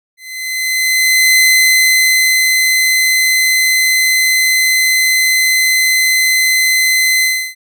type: tone with ADSR envelope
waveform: sawtooth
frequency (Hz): 2045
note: C7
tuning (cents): -40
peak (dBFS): -3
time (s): 0.17-7.55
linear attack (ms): 1200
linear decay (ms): 1100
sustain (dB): -3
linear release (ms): 320
effects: none